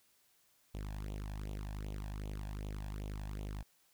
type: tone with flanger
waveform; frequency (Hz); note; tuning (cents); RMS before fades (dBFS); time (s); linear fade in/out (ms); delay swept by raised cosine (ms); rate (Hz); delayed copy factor
sawtooth; 51.1; G#1; -27; -42; 0.74-3.63; 10; 0.29 to 1.21; 2.6; +0.8
effects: white hiss -71 dBFS RMS until 3.93 s